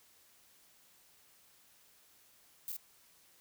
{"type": "noise with echo", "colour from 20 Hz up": "violet", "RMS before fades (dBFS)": -40, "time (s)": [2.68, 2.72], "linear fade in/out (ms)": 0, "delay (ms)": 46, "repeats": 1, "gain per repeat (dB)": -2, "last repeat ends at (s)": 2.766, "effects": ["white hiss -65 dBFS RMS until 3.4 s"]}